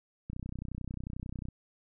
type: click train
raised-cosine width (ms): 5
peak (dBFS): -26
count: 38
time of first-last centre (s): 0.3-1.486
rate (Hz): 31.2
effects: none